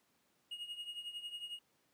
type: tone with tremolo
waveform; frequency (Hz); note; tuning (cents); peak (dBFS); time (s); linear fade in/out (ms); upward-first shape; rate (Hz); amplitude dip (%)
triangle; 2871; F7; +47; -38; 0.51-1.59; 5; triangle; 11; 80
effects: pink hiss -75 dBFS RMS until 1.93 s + high-pass 150 Hz 12 dB/octave